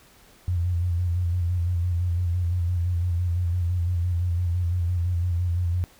sine tone with vibrato, 87.7 Hz, F2, 8 cents sharp, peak -21 dBFS, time 0.48-5.84 s, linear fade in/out 0 ms, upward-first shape square, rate 5.9 Hz, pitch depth 42 cents each way, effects pink hiss -54 dBFS RMS until 5.99 s

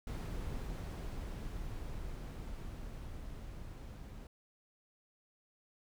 brown noise with level ramp, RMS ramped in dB -39 to -48 dBFS, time 0.07-4.27 s, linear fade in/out 2 ms, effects none

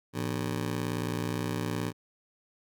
20% pulse ring-modulated tone, 137.1 Hz, C#3, 19 cents flat, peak -22 dBFS, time 0.13-1.93 s, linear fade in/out 50 ms, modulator 29.5 Hz, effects none

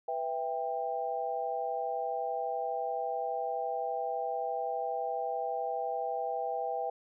sine chord, E minor, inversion second, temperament just, 494.4 / 659.3 / 791.1 Hz, B4 / E5 / G5, +2 / 0 / +16 cents, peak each -37 / -36 / -34 dBFS, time 0.08-6.9 s, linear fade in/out 5 ms, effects none

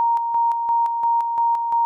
sine tone with tremolo, 932.3 Hz, A#5, in tune, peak -15 dBFS, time 0-1.85 s, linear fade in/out 0 ms, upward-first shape square, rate 2.9 Hz, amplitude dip 45%, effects none

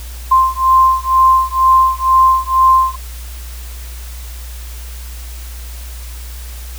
sine beating tone pair, 1046.5 / 1048.6 Hz, C6 / C6, 0 / +3 cents, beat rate 2.1 Hz, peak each -11 dBFS, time 0.31-2.96 s, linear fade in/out 10 ms, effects added 60 Hz sine -26 dBFS peak until 6.78 s + white hiss -36 dBFS RMS until 6.78 s

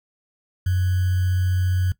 sine tone with sample-and-hold, 91.5 Hz, F#2, 19 cents flat, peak -18 dBFS, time 0.66-1.92 s, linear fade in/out 5 ms, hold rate 1575 Hz, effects noise-tail reverb RT60 0.1 s tail -17 dB re dry

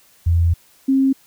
sine tone pair in turn, 84.5 / 268.3 Hz, E2 / C4, +43 / +44 cents, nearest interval octave + minor sixth, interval 2001 cents, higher second, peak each -12 dBFS, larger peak neither, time 0.26-0.54 / 0.88-1.13 s, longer first, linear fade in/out 10 ms, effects white hiss -53 dBFS RMS until 1.26 s

